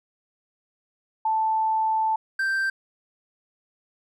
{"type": "tone pair in turn", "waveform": ["sine", "triangle"], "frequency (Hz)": [880, 1568], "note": ["A5", "G6"], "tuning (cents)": [0, 0], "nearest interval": "minor seventh", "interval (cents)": 1000, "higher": "second", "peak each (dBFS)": -20, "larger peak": "neither", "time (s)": [[1.25, 2.16], [2.39, 2.7]], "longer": "first", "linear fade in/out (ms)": 5, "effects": []}